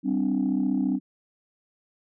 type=chord; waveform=sine; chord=G suspended fourth; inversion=none; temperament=equal with one note detuned; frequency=196 / 258.9 / 293.7 Hz; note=G3 / C4 / D4; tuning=0 / -18 / 0 cents; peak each=-26 / -24 / -26 dBFS; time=0.03-1 s; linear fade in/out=50 ms; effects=tanh soft clip ceiling -16 dBFS